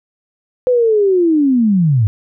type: linear sweep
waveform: sine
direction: down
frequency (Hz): 510 to 98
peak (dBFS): -9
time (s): 0.67-2.07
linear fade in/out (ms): 0
effects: none